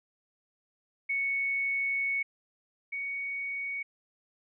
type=tone pair in turn; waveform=sine; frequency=2217 / 2234 Hz; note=C#7 / C#7; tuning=0 / +13 cents; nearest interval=unison; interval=13 cents; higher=second; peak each=-27 / -32 dBFS; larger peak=first; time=1.09-2.23 / 2.92-3.83 s; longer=first; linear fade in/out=10 ms; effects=none